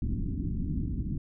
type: low-pass noise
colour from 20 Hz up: pink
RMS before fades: -31 dBFS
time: 0.02-1.18 s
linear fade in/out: 2 ms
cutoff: 300 Hz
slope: 48 dB/octave
effects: none